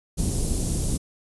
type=band-stop noise; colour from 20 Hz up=pink; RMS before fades=-24 dBFS; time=0.17-0.98 s; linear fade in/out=20 ms; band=290 to 9300 Hz; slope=12 dB/octave; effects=resampled to 24000 Hz